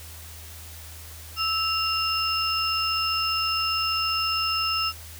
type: tone cluster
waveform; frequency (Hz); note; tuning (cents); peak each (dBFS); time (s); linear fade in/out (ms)
sine; 1311 / 2785 / 5240; E6 / F7 / E8; -10 / -5 / -11; -27; 1.36-4.93; 50
effects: added 80 Hz sine -42 dBFS peak until 5.19 s + white hiss -44 dBFS RMS until 5.19 s